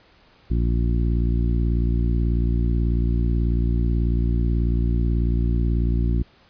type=harmonic tone; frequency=58.27 Hz; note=A#1; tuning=in tune; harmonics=1 / 2 / 3 / 4 / 5 / 6; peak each=-19 / -25 / -29 / -31 / -33 / -35 dBFS; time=0.5-6.23 s; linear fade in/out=10 ms; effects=pink hiss -55 dBFS RMS until 6.49 s + resampled to 11025 Hz